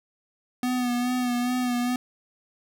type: tone with vibrato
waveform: square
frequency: 246.9 Hz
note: B3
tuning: in tune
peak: -24 dBFS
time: 0.63-1.96 s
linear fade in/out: 2 ms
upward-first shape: sine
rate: 2.4 Hz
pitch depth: 33 cents each way
effects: none